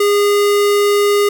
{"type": "tone", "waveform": "square", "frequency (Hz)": 408.9, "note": "G#4", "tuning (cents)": -27, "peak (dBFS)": -11, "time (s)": [0, 1.29], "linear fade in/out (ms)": 5, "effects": []}